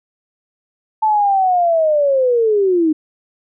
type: linear sweep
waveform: sine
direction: down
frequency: 880 to 302.4 Hz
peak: -11 dBFS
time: 1.02-2.93 s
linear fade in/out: 10 ms
effects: none